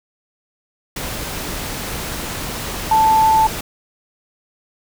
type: tone in noise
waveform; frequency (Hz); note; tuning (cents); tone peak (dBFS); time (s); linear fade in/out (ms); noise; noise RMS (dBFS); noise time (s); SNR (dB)
sine; 880; A5; 0; -10; 2.91-3.47; 5; pink; -26; 0.96-3.61; +13
effects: none